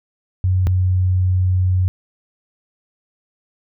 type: tone pair in turn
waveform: sine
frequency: 92.5 / 92.02 Hz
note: F#2 / F#2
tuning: 0 / -9 cents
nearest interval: unison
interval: 9 cents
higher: first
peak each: -13 dBFS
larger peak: neither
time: 0.44-0.67 / 0.67-1.88 s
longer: second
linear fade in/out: 0 ms
effects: none